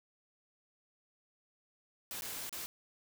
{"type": "noise with dropouts", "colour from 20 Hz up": "white", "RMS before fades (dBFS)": -42, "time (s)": [2.11, 2.66], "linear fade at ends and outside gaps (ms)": 0, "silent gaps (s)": [[2.21, 2.221], [2.494, 2.527]], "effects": []}